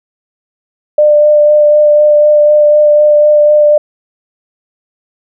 sine tone with vibrato, 597 Hz, D5, 28 cents sharp, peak -3 dBFS, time 0.98-3.78 s, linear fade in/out 5 ms, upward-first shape sine, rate 4 Hz, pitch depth 12 cents each way, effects none

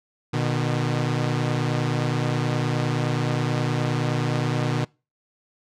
sawtooth tone pair together, 122.05 / 151.6 Hz, B2 / D#3, -20 / -45 cents, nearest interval major third, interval 375 cents, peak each -20 / -21 dBFS, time 0.33-4.85 s, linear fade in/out 10 ms, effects noise-tail reverb RT60 0.3 s tail -25 dB re dry + low-pass 6000 Hz 12 dB/octave

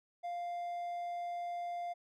triangle tone, 698.5 Hz, F5, in tune, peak -35 dBFS, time 0.23-1.94 s, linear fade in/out 20 ms, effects none

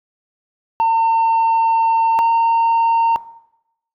sine tone pair in turn, 907 / 917.5 Hz, A#5 / A#5, -48 / -28 cents, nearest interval unison, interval 20 cents, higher second, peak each -9 / -9 dBFS, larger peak neither, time 0.8-2.19 / 2.19-3.16 s, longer first, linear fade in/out 0 ms, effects noise-tail reverb RT60 0.8 s tail -18 dB re dry + tanh soft clip ceiling -11 dBFS

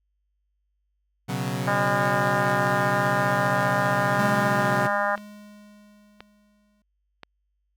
sawtooth chord, B suspended second, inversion none, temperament equal, 123.47 / 138.59 / 185 Hz, B2 / C#3 / F#3, 0 / 0 / 0 cents, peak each -26 dBFS, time 1.28-4.88 s, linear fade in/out 20 ms
harmonic tone, 202.9 Hz, G#3, 40 cents flat, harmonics 3 / 4 / 5 / 6 / 7 / 8 / 9, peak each -27 / -28 / -29 / -30 / -30 / -31 / -32 dBFS, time 1.67-5.16 s, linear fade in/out 10 ms
click train, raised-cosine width 0.3 ms, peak -23 dBFS, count 4, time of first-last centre 4.15-7.233 s, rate 0.973 Hz
square tone with exponential decay, 207.7 Hz, G#3, in tune, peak -25 dBFS, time 4.19-6.82 s, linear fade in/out 2 ms, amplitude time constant 570 ms
effects added 50 Hz sine -70 dBFS peak until 7.76 s

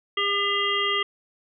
harmonic tone, 402.6 Hz, G4, 46 cents sharp, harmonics 1 / 3 / 5 / 7 / 8, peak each -30 / -27 / -27 / -28 / -28 dBFS, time 0.17-1.03 s, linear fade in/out 5 ms, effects none

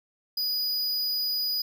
square tone, 4935 Hz, D#8, 15 cents flat, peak -26 dBFS, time 0.37-1.62 s, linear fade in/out 5 ms, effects none

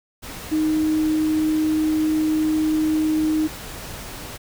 sine tone in noise, 311.1 Hz, D#4, in tune, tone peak -17 dBFS, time 0.51-3.48 s, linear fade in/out 20 ms, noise pink, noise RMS -35 dBFS, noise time 0.22-4.38 s, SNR +15 dB, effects none

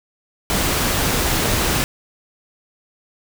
pink noise, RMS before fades -19 dBFS, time 0.5-1.84 s, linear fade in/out 0 ms, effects none

